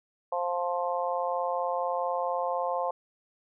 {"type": "harmonic tone", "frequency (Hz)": 175.7, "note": "F3", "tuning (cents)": 11, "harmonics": [3, 4, 5, 6], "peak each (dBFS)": [-31, -32, -33, -34], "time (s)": [0.32, 2.91], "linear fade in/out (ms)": 5, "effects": []}